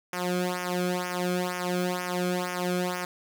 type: tone with flanger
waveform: sawtooth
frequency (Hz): 179.7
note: F3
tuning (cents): +50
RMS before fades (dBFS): -29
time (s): 0.13-3.05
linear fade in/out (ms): 2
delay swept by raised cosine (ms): 0.24 to 1.08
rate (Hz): 2.1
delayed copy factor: -0.95
effects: 9-bit